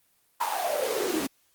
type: noise with high-pass filter sweep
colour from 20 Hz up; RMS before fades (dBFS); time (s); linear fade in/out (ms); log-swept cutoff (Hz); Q
pink; -28; 0.4-1.27; 10; 980 to 270; 8.2
effects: white hiss -67 dBFS RMS until 1.54 s + Opus 24 kbps